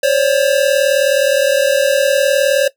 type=tone pair together; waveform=square; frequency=534 / 573.4 Hz; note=C5 / D5; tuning=+35 / -42 cents; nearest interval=minor second; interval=123 cents; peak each=-14 dBFS; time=0.03-2.68 s; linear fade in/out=5 ms; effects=noise-tail reverb RT60 0.1 s tail -17 dB re dry